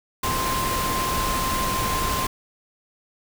sine tone in noise, 1046.5 Hz, C6, in tune, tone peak -25 dBFS, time 0.23-2.27 s, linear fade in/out 5 ms, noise pink, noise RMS -26 dBFS, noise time 0.23-2.27 s, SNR -2 dB, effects none

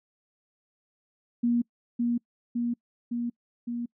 sine tone with echo, 238.1 Hz, A#3, 37 cents sharp, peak -21 dBFS, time 1.43-1.62 s, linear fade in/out 10 ms, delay 560 ms, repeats 4, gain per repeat -2 dB, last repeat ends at 3.86 s, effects noise-tail reverb RT60 0.1 s tail -26 dB re dry

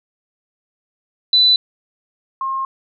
sine tone pair in turn, 3990 / 1069.1 Hz, B7 / C6, +17 / +37 cents, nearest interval octave + major seventh, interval 2280 cents, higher first, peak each -9 / -19 dBFS, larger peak first, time 1.33-1.56 / 2.41-2.65 s, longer second, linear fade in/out 2 ms, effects none

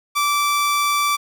sawtooth tone, 1164 Hz, D6, 16 cents flat, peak -13 dBFS, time 0.15-1.17 s, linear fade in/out 20 ms, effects 9-bit

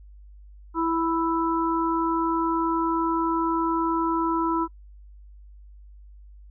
harmonic tone, 329.6 Hz, E4, in tune, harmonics 1 / 3 / 4, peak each -24 / -26 / -29 dBFS, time 0.74-4.68 s, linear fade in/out 50 ms, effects noise-tail reverb RT60 0.1 s tail -24 dB re dry + added 50 Hz sine -44 dBFS peak until 6.5 s

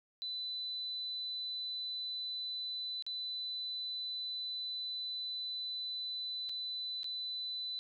sine tone with dropouts, 4000 Hz, B7, 21 cents sharp, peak -37 dBFS, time 0.22-7.79 s, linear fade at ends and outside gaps 0 ms, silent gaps 3.024-3.065 / 6.49-6.494 / 7.032-7.043 s, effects none

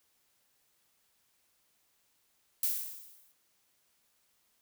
violet noise with exponential decay, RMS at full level -28 dBFS, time 2.63-3.32 s, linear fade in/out 2 ms, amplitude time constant 150 ms, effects white hiss -73 dBFS RMS until 4.61 s

